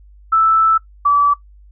sine tone pair in turn, 1318.5 / 1151.9 Hz, E6 / D6, 0 / -34 cents, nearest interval major second, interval 234 cents, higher first, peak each -9 dBFS, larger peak neither, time 0.32-0.78 / 1.05-1.34 s, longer first, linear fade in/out 10 ms, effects noise-tail reverb RT60 0.1 s tail -18 dB re dry + added 50 Hz sine -41 dBFS peak until 1.71 s

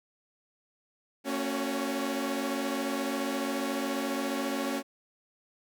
sawtooth tone cluster, 226.9 / 275.3 / 368.5 / 565 Hz, A#3 / C#4 / F#4 / C#5, -47 / -12 / -7 / +33 cents, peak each -32 / -28 / -34 / -35 dBFS, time 1.24-4.83 s, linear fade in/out 50 ms, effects none

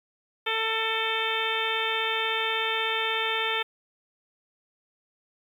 harmonic tone with a mistuned harmonic, 445.9 Hz, A4, 23 cents sharp, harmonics 1 / 2 / 3 / 4 / 5 / 6 / 7 / 8, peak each -33 / -33 / -33 / -33 / -33 / -33 / -33 / -33 dBFS, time 0.46-3.63 s, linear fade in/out 10 ms, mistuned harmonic 6, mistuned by -39 cents, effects 9-bit

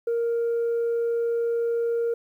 sine tone, 466.6 Hz, A#4, 2 cents sharp, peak -20 dBFS, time 0.07-2.14 s, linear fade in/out 5 ms, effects tanh soft clip ceiling -20 dBFS + 10-bit

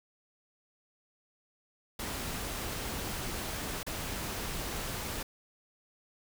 pink noise with dropouts, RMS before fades -37 dBFS, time 1.99-5.23 s, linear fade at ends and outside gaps 5 ms, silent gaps 3.831-3.865 s, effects none

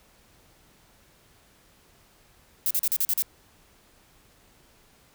violet noise bursts, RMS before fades -24 dBFS, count 7, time 2.66-3.222 s, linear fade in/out 0 ms, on 46 ms, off 40 ms, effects pink hiss -59 dBFS RMS until 5.14 s

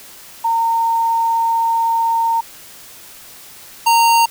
sine / square tone pair in turn, 916 / 924.5 Hz, A#5 / A#5, -31 / -15 cents, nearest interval unison, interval 16 cents, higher second, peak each -13 / -10 dBFS, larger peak second, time 0.44-2.41 / 3.86-4.26 s, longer first, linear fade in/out 10 ms, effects white hiss -39 dBFS RMS until 4.3 s

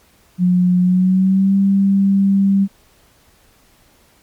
sine tone with pitch glide, 180 to 196.29 Hz, F#3 to G3, -47 to +3 cents, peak -10 dBFS, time 0.38-2.68 s, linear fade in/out 50 ms, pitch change +150 cents, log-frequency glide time 0.81-1.56 s, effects pink hiss -53 dBFS RMS until 4.22 s + MP3 96 kbps

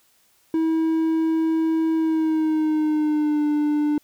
triangle tone with pitch glide, 322.4 to 297.4 Hz, E4 to D4, -38 to +22 cents, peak -16 dBFS, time 0.54-3.98 s, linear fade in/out 2 ms, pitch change -140 cents, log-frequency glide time 1.95-3.44 s, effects white hiss -61 dBFS RMS until 4.03 s

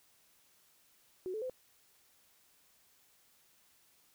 sine tone with pitch steps, 370 / 435 / 511.3 Hz, F#4 / A4 / C5, 0 / -20 / -40 cents, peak -36 dBFS, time 1.26-1.497 s, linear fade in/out 0 ms, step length 79 ms, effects white hiss -68 dBFS RMS until 4.14 s

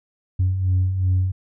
sine beating tone pair, 90.4 / 93.1 Hz, F#2 / F#2, -40 / +11 cents, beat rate 2.7 Hz, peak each -24 / -16 dBFS, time 0.39-1.32 s, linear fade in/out 10 ms, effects tanh soft clip ceiling -13 dBFS

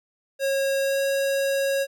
square tone with pitch glide, 545 to 549.1 Hz, C#5 to C#5, -29 to -17 cents, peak -22 dBFS, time 0.39-1.87 s, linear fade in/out 50 ms, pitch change +12 cents, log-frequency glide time 0.8-1.02 s, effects none

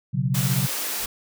sine chord, B suspended second, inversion none, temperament just, 123.47 / 138.9 / 185.21 Hz, B2 / C#3 / F#3, 0 / +4 / +2 cents, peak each -25 / -23 / -27 dBFS, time 0.13-0.67 s, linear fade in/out 20 ms
white high-pass noise, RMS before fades -28 dBFS, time 0.34-1.06 s, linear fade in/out 10 ms, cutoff 250 Hz, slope 24 dB/octave
pink noise with exponential growth, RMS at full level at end -33 dBFS, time 0.89-1.06 s, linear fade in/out 1 ms, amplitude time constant 35 ms
effects none

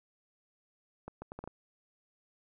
accelerating click train, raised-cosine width 1 ms, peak -28 dBFS, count 6, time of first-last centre 1.08-1.476 s, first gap 140 ms, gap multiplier 0.71, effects none

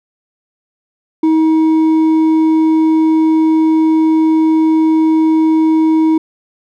sine tone with hard clipping, 317.9 Hz, D#4, 37 cents sharp, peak -9 dBFS, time 1.23-6.18 s, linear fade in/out 5 ms, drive 4 dB, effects none

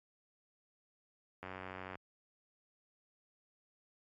click train, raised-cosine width 0.5 ms, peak -29 dBFS, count 50, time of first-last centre 1.43-1.955 s, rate 93.4 Hz, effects high-pass 60 Hz 12 dB/octave + MP3 64 kbps

